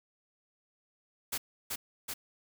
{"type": "noise with echo", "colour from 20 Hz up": "white", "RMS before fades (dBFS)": -34, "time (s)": [1.32, 1.38], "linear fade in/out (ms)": 10, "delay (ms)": 380, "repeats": 2, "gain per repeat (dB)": -2, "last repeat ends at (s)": 2.14, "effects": []}